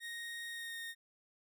30% pulse tone with pitch glide, 1864.7 to 1847.5 Hz, A#6 to A#6, 0 to -16 cents, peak -39 dBFS, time 0-0.95 s, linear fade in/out 50 ms, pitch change -16 cents, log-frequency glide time 0.49-0.78 s, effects none

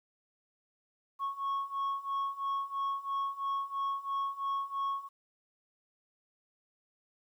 sine beating tone pair, 1100 / 1103 Hz, C#6 / C#6, -14 / -9 cents, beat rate 3 Hz, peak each -34 / -32 dBFS, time 1.19-5.09 s, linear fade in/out 50 ms, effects tanh soft clip ceiling -29 dBFS + 11-bit

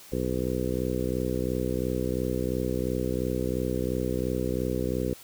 harmonic tone, 62.9 Hz, B1, 32 cents sharp, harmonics 1 / 2 / 3 / 4 / 5 / 6 / 7 / 8, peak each -34 / -34 / -34 / -34 / -34 / -34 / -34 / -34 dBFS, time 0.12-5.14 s, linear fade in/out 5 ms, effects white hiss -49 dBFS RMS until 5.23 s

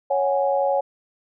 sine chord, C# suspended fourth, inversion none, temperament equal, 554.4 / 740 / 830.6 Hz, C#5 / F#5 / G#5, 0 / 0 / 0 cents, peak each -20 / -25 / -24 dBFS, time 0.1-0.81 s, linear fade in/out 10 ms, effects none

